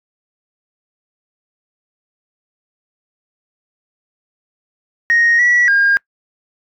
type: tone with pitch steps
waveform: sine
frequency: 1868 / 1941 / 1615 Hz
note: A#6 / B6 / G#6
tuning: +3 / -31 / -49 cents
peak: -8 dBFS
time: 5.1-5.97 s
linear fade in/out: 0 ms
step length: 290 ms
effects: noise-tail reverb RT60 0.1 s tail -25 dB re dry + tanh soft clip ceiling -6 dBFS